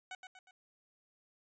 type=tone with echo; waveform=15% pulse; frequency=747 Hz; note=F#5; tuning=16 cents sharp; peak=-36 dBFS; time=0.11-0.15 s; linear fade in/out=2 ms; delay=120 ms; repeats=3; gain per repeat=-6 dB; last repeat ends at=0.51 s; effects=resampled to 16000 Hz